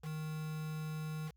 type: tone with quantisation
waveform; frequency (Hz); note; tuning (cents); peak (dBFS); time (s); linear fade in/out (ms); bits
triangle; 155.56; D#3; 0; -36; 0.02-1.32; 50; 8
effects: added 60 Hz sine -65 dBFS peak until 1.36 s